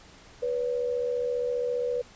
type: tone pair together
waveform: sine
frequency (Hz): 489.3 / 564.2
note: B4 / C#5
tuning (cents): -16 / +30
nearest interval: major second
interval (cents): 246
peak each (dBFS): -26 / -34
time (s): 0.42-2.02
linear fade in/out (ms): 10
effects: pink hiss -52 dBFS RMS until 2.15 s + resampled to 16000 Hz